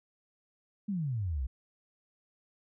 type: exponential sweep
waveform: sine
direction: down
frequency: 214.2 to 58.6 Hz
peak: -30 dBFS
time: 0.88-1.47 s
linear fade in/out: 10 ms
effects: none